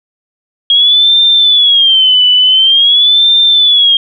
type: tone with vibrato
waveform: sine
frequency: 3272 Hz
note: G#7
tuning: 26 cents flat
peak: -4 dBFS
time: 0.7-3.97 s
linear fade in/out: 2 ms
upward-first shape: sine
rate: 0.47 Hz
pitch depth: 160 cents each way
effects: none